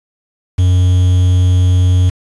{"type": "tone with quantisation", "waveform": "triangle", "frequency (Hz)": 91, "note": "F#2", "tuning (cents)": -28, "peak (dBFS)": -5, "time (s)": [0.58, 2.1], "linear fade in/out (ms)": 10, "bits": 5, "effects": ["resampled to 22050 Hz"]}